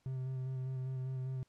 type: tone with vibrato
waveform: triangle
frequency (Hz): 130.3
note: C3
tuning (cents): -7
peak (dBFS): -34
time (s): 0.06-1.43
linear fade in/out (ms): 0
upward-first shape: square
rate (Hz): 5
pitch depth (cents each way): 16
effects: pink hiss -75 dBFS RMS until 1.48 s + low-pass 9000 Hz 12 dB/octave